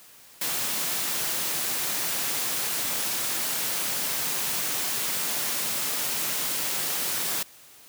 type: high-pass noise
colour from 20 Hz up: white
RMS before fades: -28 dBFS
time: 0.41-7.43 s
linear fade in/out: 5 ms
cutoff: 110 Hz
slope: 48 dB/octave
effects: white hiss -51 dBFS RMS until 7.88 s + high-pass 60 Hz 12 dB/octave